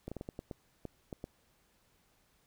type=clicks; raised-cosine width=2 ms; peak=-27 dBFS; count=10; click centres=0.08 / 0.116 / 0.167 / 0.211 / 0.289 / 0.391 / 0.512 / 0.853 / 1.128 / 1.241 s; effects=pink hiss -71 dBFS RMS until 2.46 s